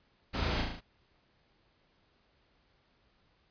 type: noise with echo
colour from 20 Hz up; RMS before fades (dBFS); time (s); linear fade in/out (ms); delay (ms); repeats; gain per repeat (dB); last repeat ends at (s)
pink; -34; 0.33-0.63; 20; 36; 5; -3; 0.81
effects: pink hiss -70 dBFS RMS until 3.5 s + resampled to 11025 Hz